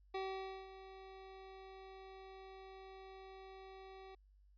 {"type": "tone with ADSR envelope", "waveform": "25% pulse", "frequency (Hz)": 382.7, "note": "G4", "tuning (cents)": -42, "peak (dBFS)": -35, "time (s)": [0.14, 4.15], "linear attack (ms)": 8, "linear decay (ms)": 520, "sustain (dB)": -14, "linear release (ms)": 5, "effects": ["added 49 Hz sine -64 dBFS peak until 4.57 s", "resampled to 11025 Hz"]}